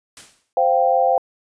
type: noise with exponential decay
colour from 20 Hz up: white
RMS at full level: -36 dBFS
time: 0.17-0.53 s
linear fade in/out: 1 ms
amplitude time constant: 77 ms
type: chord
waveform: sine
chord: C suspended fourth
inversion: none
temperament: equal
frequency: 523.3 / 698.5 / 784 Hz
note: C5 / F5 / G5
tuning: 0 / 0 / 0 cents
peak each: -18 dBFS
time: 0.57-1.18 s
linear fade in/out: 2 ms
effects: resampled to 22050 Hz